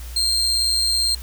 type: tone with amplitude modulation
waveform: 35% pulse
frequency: 4186 Hz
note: C8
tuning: in tune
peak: -14 dBFS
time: 0.16-1.15 s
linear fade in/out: 5 ms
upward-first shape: sine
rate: 118 Hz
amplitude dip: 45%
effects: added 60 Hz sine -31 dBFS peak until 1.22 s + white hiss -42 dBFS RMS until 1.22 s